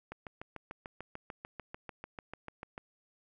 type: click train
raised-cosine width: 0.5 ms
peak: -27 dBFS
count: 19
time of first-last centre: 0.12-2.779 s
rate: 6.77 Hz
effects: none